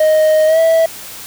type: tone with pitch glide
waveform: triangle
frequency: 622.3 to 653.2 Hz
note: D#5 to E5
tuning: 0 to -16 cents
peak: -6 dBFS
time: 0-0.86 s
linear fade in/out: 5 ms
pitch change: +84 cents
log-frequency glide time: 0.46-0.59 s
effects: white hiss -31 dBFS RMS until 1.26 s